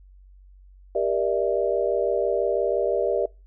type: chord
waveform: sine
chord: E half-diminished seventh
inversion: first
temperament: just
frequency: 395.6 / 474.7 / 593.3 / 659.3 Hz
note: G4 / Bb4 / D5 / E5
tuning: +16 / +31 / +18 / 0 cents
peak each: -26 / -26 / -25 / -27 dBFS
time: 0.95-3.26 s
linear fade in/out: 5 ms
effects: noise-tail reverb RT60 0.3 s tail -26 dB re dry + added 47 Hz sine -47 dBFS peak until 3.46 s